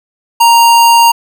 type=tone; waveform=square; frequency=932.3 Hz; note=A#5; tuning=in tune; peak=-4 dBFS; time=0.4-1.12 s; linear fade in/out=10 ms; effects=none